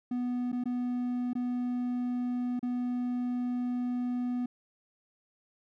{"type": "tone with dropouts", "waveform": "triangle", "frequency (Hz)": 246.4, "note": "B3", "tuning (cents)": -4, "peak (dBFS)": -27, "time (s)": [0.11, 4.46], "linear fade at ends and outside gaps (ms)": 5, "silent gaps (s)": [[0.519, 0.527], [0.639, 0.656], [1.333, 1.352], [2.594, 2.628]], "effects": []}